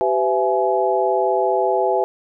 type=tone cluster; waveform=sine; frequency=387 / 506 / 667 / 842 Hz; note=G4 / B4 / E5 / G#5; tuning=-22 / +42 / +20 / +24 cents; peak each=-21 dBFS; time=0.01-2.04 s; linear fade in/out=0 ms; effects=none